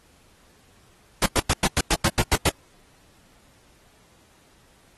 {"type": "noise bursts", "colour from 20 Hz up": "pink", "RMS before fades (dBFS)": -20, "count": 10, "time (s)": [1.22, 2.493], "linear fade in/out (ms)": 2, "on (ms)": 40, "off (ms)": 97, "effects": ["pink hiss -58 dBFS RMS until 4.97 s", "AAC 32 kbps"]}